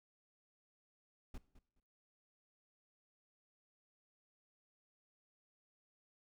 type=noise with echo; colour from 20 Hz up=brown; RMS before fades=-45 dBFS; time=1.34-1.38 s; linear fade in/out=5 ms; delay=210 ms; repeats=2; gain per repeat=-15 dB; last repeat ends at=1.8 s; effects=noise-tail reverb RT60 0.6 s tail -18 dB re dry